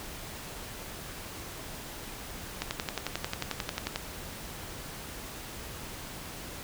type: click train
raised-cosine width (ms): 0.2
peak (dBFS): -13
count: 16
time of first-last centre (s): 2.62-3.959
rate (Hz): 11.2
effects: pink hiss -42 dBFS RMS until 6.63 s